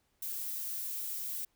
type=noise; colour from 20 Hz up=violet; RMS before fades=-38 dBFS; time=0.22-1.45 s; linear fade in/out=5 ms; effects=pink hiss -75 dBFS RMS until 1.55 s